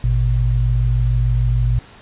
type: tone pair together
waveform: sine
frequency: 53.5 / 120.1 Hz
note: A1 / B2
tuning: -48 / -48 cents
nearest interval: octave + major second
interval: 1400 cents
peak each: -16 dBFS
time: 0.04-1.79 s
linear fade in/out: 0 ms
effects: pink hiss -43 dBFS RMS until 2.01 s + resampled to 8000 Hz